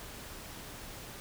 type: silence
effects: pink hiss -46 dBFS RMS until 1.2 s